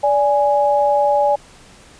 sine tone pair together, 580.9 / 830.6 Hz, D5 / G#5, -19 / 0 cents, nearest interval tritone, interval 619 cents, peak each -15 dBFS, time 0.03-1.36 s, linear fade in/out 10 ms, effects pink hiss -45 dBFS RMS until 1.99 s + resampled to 22050 Hz

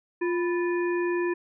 harmonic tone with a mistuned harmonic, 350 Hz, F4, 4 cents sharp, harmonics 1 / 3 / 5 / 7, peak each -24 / -35 / -35 / -40 dBFS, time 0.21-1.34 s, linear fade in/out 10 ms, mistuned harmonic 3, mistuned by -100 cents, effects none

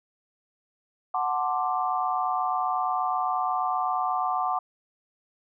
sine chord, D dominant seventh, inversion first, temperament equal, 740 / 880 / 1046.5 / 1174.7 Hz, F#5 / A5 / C6 / D6, 0 / 0 / 0 / 0 cents, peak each -27 / -32 / -31 / -29 dBFS, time 1.14-4.59 s, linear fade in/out 5 ms, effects none

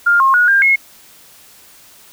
sine tone with pitch steps, 1405 / 1073 / 1454 / 1599 / 2168 Hz, F6 / C6 / F#6 / G6 / C#7, +10 / +43 / -31 / +34 / -39 cents, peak -8 dBFS, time 0.06-0.76 s, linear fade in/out 10 ms, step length 140 ms, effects white hiss -44 dBFS RMS until 2.12 s

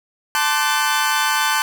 sawtooth chord, D dominant seventh, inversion second, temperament equal with one note detuned, 880 / 1046.5 / 1174.7 / 1519 Hz, A5 / C6 / D6 / F#6, 0 / 0 / 0 / +45 cents, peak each -17 / -21 / -20 / -17 dBFS, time 0.35-1.62 s, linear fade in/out 0 ms, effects none

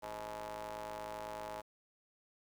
sawtooth ring-modulated tone, 110 Hz, A2, in tune, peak -35 dBFS, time 0.02-1.62 s, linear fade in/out 20 ms, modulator 739 Hz, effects 11-bit

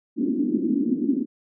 white band-pass noise, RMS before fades -23 dBFS, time 0.16-1.26 s, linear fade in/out 50 ms, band 230 to 300 Hz, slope 48 dB/octave, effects none

